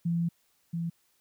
sine tone pair in turn, 169.3 / 168.13 Hz, E3 / E3, +46 / +34 cents, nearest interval unison, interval 12 cents, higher first, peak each -25 / -29 dBFS, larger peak first, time 0.05-0.29 / 0.73-0.9 s, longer first, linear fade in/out 10 ms, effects white hiss -70 dBFS RMS until 1.2 s

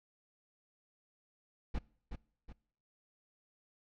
brown noise with echo, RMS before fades -34 dBFS, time 1.74-1.79 s, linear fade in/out 10 ms, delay 370 ms, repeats 2, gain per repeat -7 dB, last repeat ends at 2.53 s, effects noise-tail reverb RT60 0.6 s tail -24 dB re dry + low-pass 4000 Hz 12 dB/octave

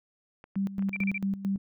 clicks, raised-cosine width 0.5 ms, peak -32 dBFS, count 8, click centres 0.441 / 0.556 / 0.793 / 0.824 / 0.887 / 0.961 / 1.003 / 1.036 s
sine tone with tremolo, 196 Hz, G3, in tune, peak -25 dBFS, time 0.56-1.58 s, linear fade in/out 5 ms, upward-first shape square, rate 4.5 Hz, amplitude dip 75%
sine tone bursts, 2349 Hz, D7, in tune, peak -29 dBFS, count 4, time 0.93-1.179 s, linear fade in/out 2 ms, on 36 ms, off 35 ms
effects none

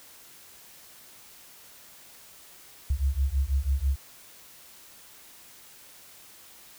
sine beating tone pair, 65.4 / 71.5 Hz, C2 / D2, 0 / -46 cents, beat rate 6.1 Hz, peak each -26 dBFS, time 2.9-3.96 s, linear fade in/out 5 ms, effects white hiss -51 dBFS RMS until 6.78 s

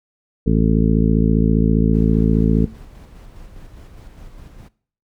harmonic tone, 55 Hz, A1, in tune, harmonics 1 / 2 / 3 / 4 / 5 / 6 / 7 / 8, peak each -18 / -22 / -18 / -19 / -22 / -30 / -29 / -25 dBFS, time 0.46-2.66 s, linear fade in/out 10 ms
brown noise with tremolo, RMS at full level -38 dBFS, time 1.93-4.69 s, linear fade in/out 20 ms, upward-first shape square, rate 4.9 Hz, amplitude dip 30%
effects noise-tail reverb RT60 0.5 s tail -20 dB re dry

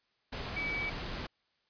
sine tone in noise, 2287 Hz, D7, 47 cents flat, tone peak -33 dBFS, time 0.56-0.9 s, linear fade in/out 10 ms, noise pink, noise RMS -39 dBFS, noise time 0.32-1.27 s, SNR +3 dB, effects white hiss -75 dBFS RMS until 1.69 s + resampled to 11025 Hz

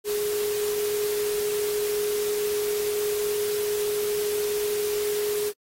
sine tone in noise, 416.9 Hz, G#4, 7 cents sharp, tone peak -24 dBFS, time 0.04-5.53 s, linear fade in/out 50 ms, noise white, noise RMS -34 dBFS, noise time 0.04-5.53 s, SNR +7 dB, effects AAC 48 kbps

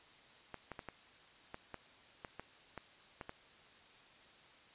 clicks, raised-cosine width 0.5 ms, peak -29 dBFS, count 11, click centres 0.543 / 0.717 / 0.792 / 0.887 / 1.544 / 1.743 / 2.248 / 2.396 / 2.777 / 3.212 / 3.294 s, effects white hiss -61 dBFS RMS until 4.74 s + resampled to 8000 Hz

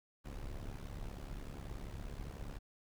brown noise with amplitude modulation, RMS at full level -41 dBFS, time 0.24-2.59 s, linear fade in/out 20 ms, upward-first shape sine, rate 70.1 Hz, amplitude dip 80%, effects none

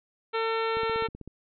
harmonic tone, 450 Hz, A4, 39 cents sharp, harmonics 1 / 2 / 3 / 4 / 5 / 6 / 7 / 8 / 9, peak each -28 / -33 / -32 / -40 / -37 / -41 / -44 / -44 / -44 dBFS, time 0.33-1.08 s, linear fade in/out 20 ms
click train, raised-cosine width 3 ms, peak -28 dBFS, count 9, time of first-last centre 0.77-1.276 s, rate 15.8 Hz
effects none

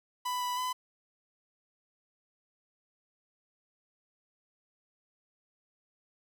45% pulse tone with pitch steps, 994 / 988 / 1007 Hz, B5 / B5 / B5, +11 / 0 / +33 cents, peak -31 dBFS, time 0.25-0.73 s, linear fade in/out 10 ms, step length 160 ms, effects 12-bit

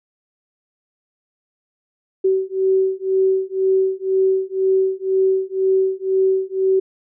sine beating tone pair, 380 / 382 Hz, F#4 / G4, +46 / -45 cents, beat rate 2 Hz, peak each -18 dBFS, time 2.24-6.8 s, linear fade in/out 10 ms, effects none

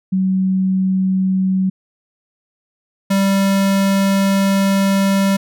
sine / square tone pair in turn, 188.6 / 195.65 Hz, F#3 / G3, +33 / -3 cents, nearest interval minor second, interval 64 cents, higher second, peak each -13 dBFS, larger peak neither, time 0.12-1.7 / 3.1-5.37 s, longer second, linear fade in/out 10 ms, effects none

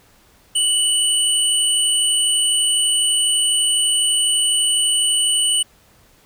sine tone pair together, 2960 / 8848 Hz, F#7 / C#9, 0 / -4 cents, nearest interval octave + perfect fifth, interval 1896 cents, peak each -16 dBFS, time 0.55-5.63 s, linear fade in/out 10 ms, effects tanh soft clip ceiling -10 dBFS + pink hiss -53 dBFS RMS until 6.25 s

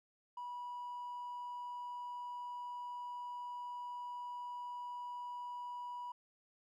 triangle tone, 976 Hz, B5, 21 cents flat, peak -39 dBFS, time 0.37-6.12 s, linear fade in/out 5 ms, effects tanh soft clip ceiling -38 dBFS

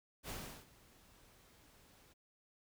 pink noise with ADSR envelope, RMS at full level -44 dBFS, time 0.23-2.14 s, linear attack 60 ms, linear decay 360 ms, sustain -21 dB, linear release 20 ms, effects none

